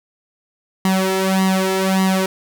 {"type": "tone with flanger", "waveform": "sawtooth", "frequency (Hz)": 189.8, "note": "F#3", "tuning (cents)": 44, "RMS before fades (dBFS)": -17, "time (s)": [0.85, 2.26], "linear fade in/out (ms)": 2, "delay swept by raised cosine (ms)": [1, 2.3], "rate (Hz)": 1.7, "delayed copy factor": 0.9, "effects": ["7-bit"]}